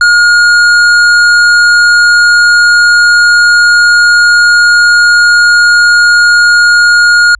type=tone with hard clipping; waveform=triangle; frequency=1429 Hz; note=F6; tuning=39 cents sharp; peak=-4 dBFS; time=0.01-7.35 s; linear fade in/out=2 ms; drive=13 dB; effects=added 50 Hz sine -33 dBFS peak until 7.39 s + resampled to 24000 Hz